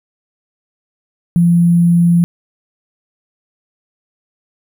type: tone with sample-and-hold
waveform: sine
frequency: 171.8 Hz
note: F3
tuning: 28 cents flat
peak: -7 dBFS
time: 1.36-2.24 s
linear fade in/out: 0 ms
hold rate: 11025 Hz
effects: none